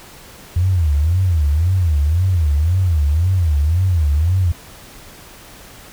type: tone with vibrato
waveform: sine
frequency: 82.41 Hz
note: E2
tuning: in tune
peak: -12 dBFS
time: 0.56-4.52 s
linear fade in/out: 5 ms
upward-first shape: sine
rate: 1.9 Hz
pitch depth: 240 cents each way
effects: pink hiss -40 dBFS RMS until 5.92 s